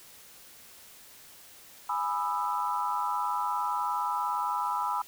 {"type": "chord", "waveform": "sine", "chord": "E major seventh", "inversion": "first", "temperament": "equal with one note detuned", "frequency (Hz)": [830.6, 987.8, 1218.9, 1318.5], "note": ["G#5", "B5", "D#6", "E6"], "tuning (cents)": [0, 0, -36, 0], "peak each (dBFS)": [-34, -30, -36, -34], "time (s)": [1.89, 5.02], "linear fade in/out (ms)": 5, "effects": ["white hiss -52 dBFS RMS until 5.07 s"]}